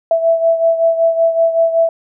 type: beating tone pair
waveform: sine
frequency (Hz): 660 / 665.3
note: E5 / E5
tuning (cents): +2 / +16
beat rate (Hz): 5.3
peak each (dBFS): -11 / -17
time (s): 0.11-1.89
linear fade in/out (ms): 2
effects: none